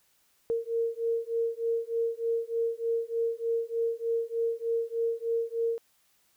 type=beating tone pair; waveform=sine; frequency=459.1 / 462.4 Hz; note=A#4 / A#4; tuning=-26 / -14 cents; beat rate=3.3 Hz; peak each=-30 / -30 dBFS; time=0.5-5.78 s; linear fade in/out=0 ms; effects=white hiss -68 dBFS RMS until 6.36 s